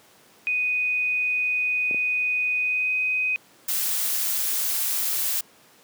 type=tone with pitch glide; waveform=sine; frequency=2489 to 2508 Hz; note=D#7 to D#7; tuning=0 to +13 cents; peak=-21 dBFS; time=0.47-3.36 s; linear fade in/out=0 ms; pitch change=+13 cents; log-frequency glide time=2.58-2.94 s
type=clicks; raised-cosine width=2 ms; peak=-22 dBFS; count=2; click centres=1.911 / 1.945 s
type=noise; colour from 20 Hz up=blue; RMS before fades=-25 dBFS; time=3.68-5.41 s; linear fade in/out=5 ms
effects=pink hiss -54 dBFS RMS until 5.83 s + high-pass 200 Hz 12 dB/octave